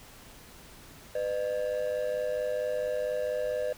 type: ring-modulated tone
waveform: triangle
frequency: 554.4 Hz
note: C#5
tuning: in tune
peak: -23 dBFS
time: 1.15-3.73 s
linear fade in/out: 5 ms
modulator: 52.2 Hz
effects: pink hiss -51 dBFS RMS until 3.77 s